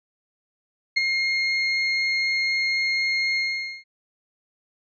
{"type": "tone with ADSR envelope", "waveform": "35% pulse", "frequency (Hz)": 2137, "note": "C7", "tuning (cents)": 36, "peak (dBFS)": -13, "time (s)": [0.96, 3.84], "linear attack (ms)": 15, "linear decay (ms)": 12, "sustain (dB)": -6, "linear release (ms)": 470, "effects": ["resampled to 16000 Hz"]}